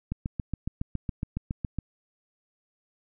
click train, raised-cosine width 5 ms, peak -17 dBFS, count 13, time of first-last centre 0.12-1.787 s, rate 7.2 Hz, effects none

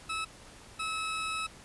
20% pulse tone pair in turn, 1300 / 1295.4 Hz, E6 / E6, -24 / -31 cents, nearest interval unison, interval 7 cents, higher first, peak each -27 dBFS, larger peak neither, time 0.09-0.25 / 0.79-1.47 s, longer second, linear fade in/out 10 ms, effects pink hiss -52 dBFS RMS until 1.64 s + resampled to 24000 Hz

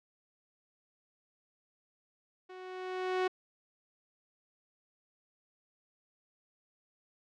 sawtooth tone with level ramp, 370 Hz, F#4, in tune, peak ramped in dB -43 to -23 dBFS, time 2.49-3.28 s, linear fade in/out 10 ms, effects low-pass 3000 Hz 12 dB/octave

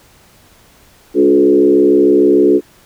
sine tone with frequency modulation, 359.2 Hz, F4, 49 cents sharp, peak -6 dBFS, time 1.14-2.61 s, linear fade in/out 50 ms, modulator 66.7 Hz, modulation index 1.3, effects pink hiss -47 dBFS RMS until 2.85 s

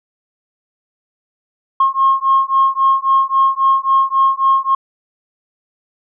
sine beating tone pair, 1075 / 1078.7 Hz, C6 / C#6, +47 / -48 cents, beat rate 3.7 Hz, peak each -13 dBFS, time 1.8-4.75 s, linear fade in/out 5 ms, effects tanh soft clip ceiling -3 dBFS

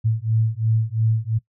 sine beating tone pair, 110 / 112.9 Hz, A2 / A2, 0 / +45 cents, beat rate 2.9 Hz, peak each -21 dBFS, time 0.04-1.39 s, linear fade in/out 20 ms, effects noise-tail reverb RT60 0.1 s tail -18 dB re dry

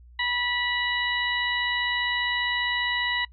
harmonic tone, 975 Hz, B5, 23 cents flat, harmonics 1 / 2 / 3 / 4, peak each -32 / -26 / -32 / -31 dBFS, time 0.19-3.25 s, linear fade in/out 5 ms, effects noise-tail reverb RT60 0.1 s tail -24 dB re dry + added 60 Hz sine -47 dBFS peak until 3.32 s

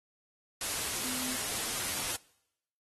sine tone in noise, 254.3 Hz, C4, 49 cents flat, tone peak -42 dBFS, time 1.04-1.36 s, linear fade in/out 2 ms, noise white, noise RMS -34 dBFS, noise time 0.61-2.16 s, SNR -11 dB, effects noise-tail reverb RT60 0.8 s tail -23 dB re dry + AAC 32 kbps

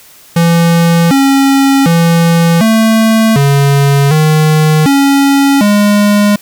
square tone with pitch steps, 168.5 / 273.4 / 167.9 / 222.3 / 140.3 / 155 / 277.9 / 205.9 Hz, E3 / C#4 / E3 / A3 / C#3 / D#3 / C#4 / G#3, +38 / -24 / +32 / +18 / +21 / -6 / +4 / -15 cents, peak -6 dBFS, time 0.36-6.36 s, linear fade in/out 5 ms, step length 750 ms, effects white hiss -39 dBFS RMS until 6.41 s

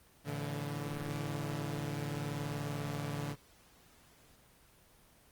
sawtooth chord, A suspended fourth, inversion none, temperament equal with one note detuned, 110 / 144.14 / 164.81 Hz, A2 / D3 / E3, 0 / -32 / 0 cents, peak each -39 / -34 / -39 dBFS, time 0.24-3.36 s, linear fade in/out 50 ms, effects pink hiss -63 dBFS RMS until 5.31 s + Opus 24 kbps

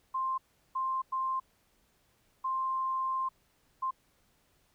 sine tone bursts at uneven times, 1051 Hz, C6, 7 cents sharp, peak -29 dBFS, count 5, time 0.14-0.38 / 0.75-1.02 / 1.12-1.4 / 2.44-3.29 / 3.82-3.91 s, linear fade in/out 10 ms, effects pink hiss -70 dBFS RMS until 4.74 s

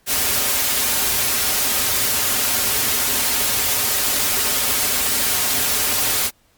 white noise with comb filter, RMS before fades -19 dBFS, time 0.06-6.31 s, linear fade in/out 50 ms, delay 6 ms, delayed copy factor -0.75, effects pink hiss -59 dBFS RMS until 6.57 s + Opus 48 kbps

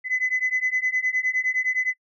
sine beating tone pair, 2013 / 2022.7 Hz, B6 / B6, +33 / +41 cents, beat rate 9.7 Hz, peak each -24 / -23 dBFS, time 0.04-1.94 s, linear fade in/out 50 ms, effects noise-tail reverb RT60 0.1 s tail -22 dB re dry + tanh soft clip ceiling -15 dBFS

